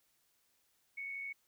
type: tone with amplitude modulation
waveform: sine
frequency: 2217 Hz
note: C#7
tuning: in tune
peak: -38 dBFS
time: 0.97-1.33 s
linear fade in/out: 10 ms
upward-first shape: sine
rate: 92.2 Hz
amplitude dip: 35%
effects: white hiss -75 dBFS RMS until 1.47 s